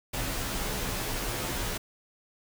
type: noise with comb filter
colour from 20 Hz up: pink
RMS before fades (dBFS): -32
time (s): 0.13-1.78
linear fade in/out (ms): 10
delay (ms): 13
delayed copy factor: -0.85
effects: none